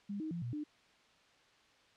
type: tone with pitch steps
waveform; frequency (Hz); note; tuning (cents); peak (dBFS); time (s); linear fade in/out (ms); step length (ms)
sine; 202.2 / 314.3 / 171 / 120 / 299.4; G#3 / D#4 / F3 / B2 / D4; -46 / +18 / -36 / -49 / +33; -37; 0.09-0.64; 10; 110
effects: white hiss -66 dBFS RMS until 1.96 s + low-pass 4000 Hz 12 dB/octave